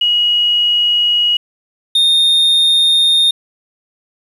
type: tone pair in turn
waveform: sine / triangle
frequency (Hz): 2900 / 3668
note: F#7 / A#7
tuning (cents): -35 / -29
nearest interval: major third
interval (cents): 406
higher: second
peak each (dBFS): -10 / -7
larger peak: second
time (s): 0.01-1.37 / 1.95-3.31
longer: neither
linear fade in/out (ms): 5
effects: resampled to 32000 Hz + 7-bit